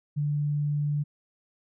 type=tone; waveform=sine; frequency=146.83 Hz; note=D3; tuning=in tune; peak=-24 dBFS; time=0.16-1.04 s; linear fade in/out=20 ms; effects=none